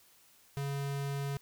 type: tone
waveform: square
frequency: 140 Hz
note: C#3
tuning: 18 cents sharp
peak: -34 dBFS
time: 0.57-1.37 s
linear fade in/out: 0 ms
effects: white hiss -63 dBFS RMS until 1.41 s